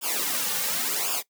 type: noise with flanger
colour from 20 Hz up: white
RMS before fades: -27 dBFS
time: 0.01-1.23 s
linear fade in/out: 50 ms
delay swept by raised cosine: 0.49 to 3.09 ms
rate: 0.91 Hz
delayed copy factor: -0.85
effects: noise-tail reverb RT60 0.1 s tail -19 dB re dry + high-pass 200 Hz 12 dB/octave